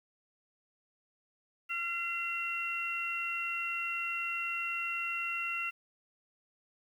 harmonic tone, 684 Hz, F5, 36 cents flat, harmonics 2 / 3 / 4, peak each -39 / -41 / -34 dBFS, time 1.69-5.71 s, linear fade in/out 20 ms, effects 10-bit

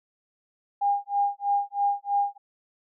sine tone with tremolo, 808 Hz, G#5, 48 cents flat, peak -19 dBFS, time 0.81-2.38 s, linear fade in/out 10 ms, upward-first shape sine, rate 3.1 Hz, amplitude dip 100%, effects none

